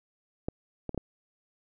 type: clicks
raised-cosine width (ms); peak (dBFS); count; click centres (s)
2; -17 / -20 / -22 / -17; 4; 0.485 / 0.893 / 0.946 / 0.977
effects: none